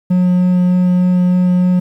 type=tone with vibrato; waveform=triangle; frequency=180.5 Hz; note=F#3; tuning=43 cents flat; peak=-7 dBFS; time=0.1-1.8 s; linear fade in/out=10 ms; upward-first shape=sine; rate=3.3 Hz; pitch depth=8 cents each way; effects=8-bit

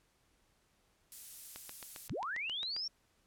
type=noise; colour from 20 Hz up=violet; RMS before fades=-45 dBFS; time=1.12-2.08 s; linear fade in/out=0 ms
type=click train; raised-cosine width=0.2 ms; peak=-28 dBFS; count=10; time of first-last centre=1.56-2.765 s; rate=7.47 Hz
type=linear sweep; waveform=sine; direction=up; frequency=57.8 to 5588 Hz; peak=-36 dBFS; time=2.1-2.88 s; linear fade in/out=5 ms
effects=pink hiss -73 dBFS RMS until 3.26 s + low-pass 12000 Hz 12 dB/octave

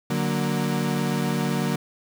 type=chord; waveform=35% pulse; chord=D augmented; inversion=none; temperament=equal; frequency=146.83 / 185 / 233.1 Hz; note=D3 / F#3 / A#3; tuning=0 / 0 / 0 cents; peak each=-25 dBFS; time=0.1-1.76 s; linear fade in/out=5 ms; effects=8-bit

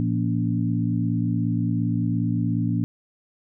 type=harmonic tone with a mistuned harmonic; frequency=57.2 Hz; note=A#1; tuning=32 cents flat; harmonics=2 / 3 / 4 / 5; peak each=-24 / -26 / -27 / -28 dBFS; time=0-2.84 s; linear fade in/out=0 ms; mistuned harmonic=4; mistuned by=+61 cents; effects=none

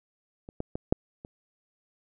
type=clicks; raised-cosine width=2 ms; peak=-29 / -18 / -19 / -7 / -28 dBFS; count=5; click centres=0.489 / 0.604 / 0.755 / 0.925 / 1.249 s; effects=none

